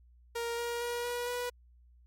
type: tone with pitch steps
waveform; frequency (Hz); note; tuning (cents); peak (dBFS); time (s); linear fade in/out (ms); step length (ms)
sawtooth; 468.1 / 473.3 / 478.5 / 483.8 / 489.1; A#4 / A#4 / A#4 / B4 / B4; +7 / +26 / +45 / -36 / -17; -29; 0.35-1.5; 10; 230
effects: added 60 Hz sine -57 dBFS peak until 2.06 s + MP3 64 kbps